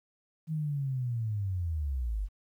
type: linear sweep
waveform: sine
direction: down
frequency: 160.9 to 44.71 Hz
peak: -29 dBFS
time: 0.47-2.29 s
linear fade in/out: 50 ms
effects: 11-bit